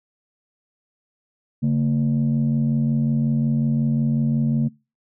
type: tone pair together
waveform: sine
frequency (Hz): 141.79 / 227.3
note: C#3 / A#3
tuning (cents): +40 / -43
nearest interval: minor sixth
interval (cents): 817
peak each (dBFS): -18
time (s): 1.62-4.69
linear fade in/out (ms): 20
effects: noise-tail reverb RT60 0.3 s tail -25 dB re dry + tanh soft clip ceiling -13 dBFS